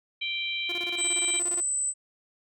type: harmonic tone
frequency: 784 Hz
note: G5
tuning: in tune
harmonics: 3 / 4 / 5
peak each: -31 / -33 / -35 dBFS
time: 0.21-1.4 s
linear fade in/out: 10 ms
type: tone with tremolo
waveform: sawtooth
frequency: 350.1 Hz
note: F4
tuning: 4 cents sharp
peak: -32 dBFS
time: 0.69-1.61 s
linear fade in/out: 5 ms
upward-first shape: square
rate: 17 Hz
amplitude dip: 75%
type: tone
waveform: sine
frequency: 8030 Hz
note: B8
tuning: 28 cents sharp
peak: -25 dBFS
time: 0.97-1.94 s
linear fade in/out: 50 ms
effects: none